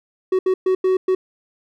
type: tone bursts at uneven times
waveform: triangle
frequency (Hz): 374.3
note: F#4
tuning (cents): +20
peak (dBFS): -12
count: 5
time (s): 0.32-0.39 / 0.46-0.54 / 0.66-0.75 / 0.84-0.97 / 1.08-1.15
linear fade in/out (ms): 5
effects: none